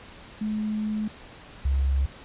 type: tone pair in turn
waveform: sine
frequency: 213.8 / 67.83 Hz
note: A3 / C#2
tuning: -49 / -37 cents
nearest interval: octave + minor sixth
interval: 1988 cents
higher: first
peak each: -25 / -20 dBFS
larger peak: second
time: 0.41-1.08 / 1.65-2.06 s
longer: first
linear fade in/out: 5 ms
effects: pink hiss -46 dBFS RMS until 2.24 s + resampled to 8000 Hz